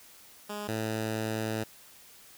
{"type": "tone pair in turn", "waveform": "10% pulse", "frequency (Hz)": [207.7, 110.03], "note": ["G#3", "A2"], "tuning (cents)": [0, 0], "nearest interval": "major seventh", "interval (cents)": 1100, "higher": "first", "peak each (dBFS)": [-27, -22], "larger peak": "second", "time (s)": [[0.49, 0.68], [0.68, 1.64]], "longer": "second", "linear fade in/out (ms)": 10, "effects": ["white hiss -54 dBFS RMS until 2.37 s"]}